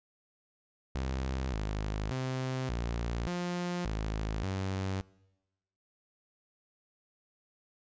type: tone with pitch steps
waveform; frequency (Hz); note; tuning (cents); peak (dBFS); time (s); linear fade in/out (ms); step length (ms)
sawtooth; 65.6 / 52.2 / 130.1 / 58.2 / 176.7 / 53.5 / 95.6; C2 / G#1 / C3 / A#1 / F3 / A1 / G2; +5 / +10 / -9 / -2 / +21 / -48 / -43; -28; 0.95-5.01; 0; 580
effects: noise-tail reverb RT60 1.0 s tail -23 dB re dry + resampled to 16000 Hz